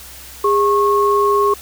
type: tone pair together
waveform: sine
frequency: 407.9 / 1092.1 Hz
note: G#4 / C#6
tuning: -31 / -26 cents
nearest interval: octave + perfect fourth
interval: 1705 cents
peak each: -14 dBFS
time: 0.44-1.54 s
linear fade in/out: 5 ms
effects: added 65 Hz sine -42 dBFS peak until 1.61 s + white hiss -37 dBFS RMS until 1.61 s